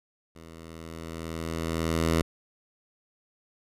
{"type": "tone with level ramp", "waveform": "10% pulse", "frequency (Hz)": 81.8, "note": "E2", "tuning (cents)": -13, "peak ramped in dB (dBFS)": [-38, -13], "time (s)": [0.35, 2.22], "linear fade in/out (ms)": 10, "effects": ["resampled to 32000 Hz"]}